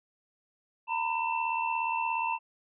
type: tone cluster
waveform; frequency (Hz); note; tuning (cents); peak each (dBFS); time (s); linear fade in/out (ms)
sine; 915 / 992 / 2680; A#5 / B5 / E7; -32 / +7 / +28; -30 / -33 / -34; 0.87-2.39; 50
effects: none